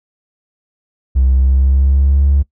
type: tone with pitch glide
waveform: triangle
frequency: 65 to 70.07 Hz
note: C2 to C#2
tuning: -11 to +19 cents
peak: -5 dBFS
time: 1.15-2.43 s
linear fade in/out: 20 ms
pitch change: +130 cents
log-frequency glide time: 1.31-2.26 s
effects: noise-tail reverb RT60 0.1 s tail -22 dB re dry + tanh soft clip ceiling -4 dBFS